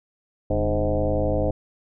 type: tone with frequency modulation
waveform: sine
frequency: 302.3 Hz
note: D#4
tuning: 50 cents flat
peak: -19 dBFS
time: 0.5-1.51 s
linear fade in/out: 5 ms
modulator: 109 Hz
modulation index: 3.3
effects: none